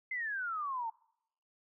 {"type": "exponential sweep", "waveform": "sine", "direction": "down", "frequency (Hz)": [2093, 880], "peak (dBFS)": -34, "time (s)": [0.11, 0.9], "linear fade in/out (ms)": 5, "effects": ["noise-tail reverb RT60 0.8 s tail -26 dB re dry"]}